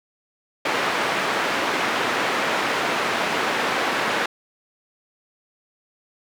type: band-pass noise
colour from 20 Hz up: white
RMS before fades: -23 dBFS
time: 0.65-4.26 s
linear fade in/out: 5 ms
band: 240 to 1900 Hz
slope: 12 dB/octave
effects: none